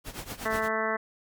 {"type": "noise with tremolo", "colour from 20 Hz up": "pink", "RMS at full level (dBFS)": -35, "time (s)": [0.04, 0.69], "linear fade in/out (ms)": 50, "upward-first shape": "triangle", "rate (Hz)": 8.3, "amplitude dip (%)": 90}
{"type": "harmonic tone", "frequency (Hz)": 220, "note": "A3", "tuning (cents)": 0, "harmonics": [1, 2, 3, 4, 5, 6, 7, 8, 9], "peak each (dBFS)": [-37, -33, -32, -37, -33, -35, -36, -34, -35], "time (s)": [0.45, 0.97], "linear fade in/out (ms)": 10}
{"effects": ["MP3 96 kbps"]}